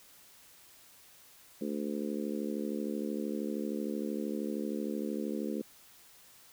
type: harmonic tone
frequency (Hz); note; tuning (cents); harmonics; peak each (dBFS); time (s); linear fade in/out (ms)
73; D2; -10; 3 / 4 / 5 / 6 / 7; -36 / -38 / -40 / -42 / -43; 1.61-5.62; 5
effects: white hiss -58 dBFS RMS until 6.52 s